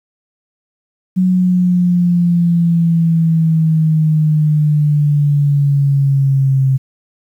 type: exponential sweep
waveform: sine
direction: down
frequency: 185 to 132.8 Hz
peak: -9 dBFS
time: 1.16-6.78 s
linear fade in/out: 20 ms
effects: 8-bit